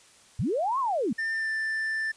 sine linear two-way sweep, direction up then down, 77.78 to 1122 to 186.5 Hz, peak -24 dBFS, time 0.39-1.13 s, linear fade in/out 5 ms, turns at 0.79 s
triangle tone with pitch glide, 1796 to 1771.3 Hz, A6 to A6, +35 to +11 cents, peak -25 dBFS, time 1.18-2.12 s, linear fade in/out 10 ms, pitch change -24 cents, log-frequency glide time 1.34-1.51 s
effects white hiss -56 dBFS RMS until 2.16 s + resampled to 22050 Hz

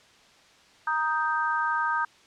sine chord, Eb major, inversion second, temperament equal with one note detuned, 935 / 1244.5 / 1568 Hz, Bb5 / Eb6 / G6, +5 / 0 / 0 cents, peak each -28 dBFS, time 0.87-2.05 s, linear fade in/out 5 ms, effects white hiss -56 dBFS RMS until 2.26 s + low-pass 5000 Hz 12 dB/octave

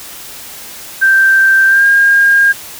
sine tone with pitch glide, 1568 to 1614.9 Hz, G6 to G#6, 0 to -49 cents, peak -5 dBFS, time 1.01-2.53 s, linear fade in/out 20 ms, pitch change +51 cents, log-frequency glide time 1.67-1.85 s, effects white hiss -30 dBFS RMS until 2.79 s

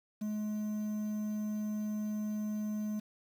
triangle tone with quantisation, 212 Hz, G#3, 36 cents sharp, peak -31 dBFS, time 0.21-3 s, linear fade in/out 10 ms, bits 9, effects none

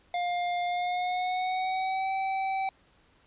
square tone with pitch glide, 706 to 769.9 Hz, F5 to G5, +19 to -31 cents, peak -28 dBFS, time 0.14-2.69 s, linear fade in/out 2 ms, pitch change +150 cents, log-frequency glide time 0.65-2.12 s, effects pink hiss -63 dBFS RMS until 3.26 s + resampled to 8000 Hz

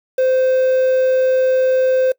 triangle tone with quantisation, 518 Hz, C5, 17 cents flat, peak -10 dBFS, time 0.18-2.12 s, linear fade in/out 5 ms, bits 6, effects noise-tail reverb RT60 0.1 s tail -23 dB re dry

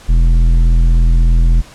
sine tone with tanh clipping, 41.67 Hz, E1, 19 cents sharp, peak -8 dBFS, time 0.08-1.62 s, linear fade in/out 20 ms, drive 10 dB, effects pink hiss -39 dBFS RMS until 1.74 s + low-pass 9000 Hz 12 dB/octave

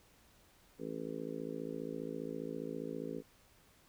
harmonic tone, 54.9 Hz, A1, 3 cents flat, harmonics 3 / 4 / 5 / 6 / 7 / 8 / 9, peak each -48 / -48 / -44 / -51 / -47 / -45 / -47 dBFS, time 0.78-3.23 s, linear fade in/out 50 ms, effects pink hiss -66 dBFS RMS until 3.88 s

